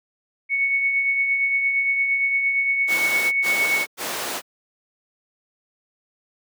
sine tone with tremolo, 2217 Hz, C#7, in tune, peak -16 dBFS, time 0.49-3.86 s, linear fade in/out 50 ms, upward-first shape triangle, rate 8.7 Hz, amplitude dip 45%
pink noise bursts, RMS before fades -26 dBFS, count 3, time 2.87-4.42 s, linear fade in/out 50 ms, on 450 ms, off 100 ms
effects high-pass 400 Hz 12 dB/octave

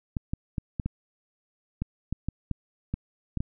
clicks, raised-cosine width 5 ms, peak -16 dBFS, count 12, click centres 0.168 / 0.335 / 0.582 / 0.798 / 0.86 / 1.82 / 2.126 / 2.286 / 2.513 / 2.94 / 3.373 / 3.405 s, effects none

